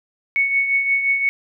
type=tone with tremolo; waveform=sine; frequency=2217 Hz; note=C#7; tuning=in tune; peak=-13 dBFS; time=0.36-1.29 s; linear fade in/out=0 ms; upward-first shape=triangle; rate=5.7 Hz; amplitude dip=60%; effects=none